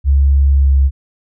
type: tone with pitch glide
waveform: sine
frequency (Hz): 69.3 to 68.11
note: C#2 to C#2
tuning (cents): 0 to -30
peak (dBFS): -7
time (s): 0.04-0.91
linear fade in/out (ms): 50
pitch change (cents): -30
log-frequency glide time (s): 0.5-0.77
effects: none